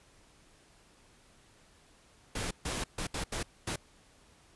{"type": "noise bursts at uneven times", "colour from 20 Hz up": "pink", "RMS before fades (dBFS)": -35, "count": 6, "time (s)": [[2.35, 2.51], [2.65, 2.84], [2.98, 3.07], [3.14, 3.24], [3.32, 3.43], [3.67, 3.76]], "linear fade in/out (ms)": 5, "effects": ["pink hiss -62 dBFS RMS until 4.55 s", "resampled to 24000 Hz"]}